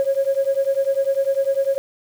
sine beating tone pair, 541 / 551 Hz, C#5 / C#5, -42 / -11 cents, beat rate 10 Hz, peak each -19 dBFS, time 0-1.78 s, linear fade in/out 0 ms, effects tanh soft clip ceiling -10 dBFS + 7-bit

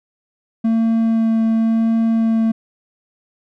triangle tone with vibrato, 225.4 Hz, A3, 42 cents sharp, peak -11 dBFS, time 0.64-2.52 s, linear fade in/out 10 ms, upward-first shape sine, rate 0.92 Hz, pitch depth 9 cents each way, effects none

